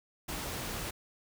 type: noise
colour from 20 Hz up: pink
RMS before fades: -38 dBFS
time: 0.28-0.91 s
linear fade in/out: 10 ms
effects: none